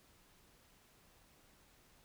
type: silence
effects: pink hiss -67 dBFS RMS until 2.04 s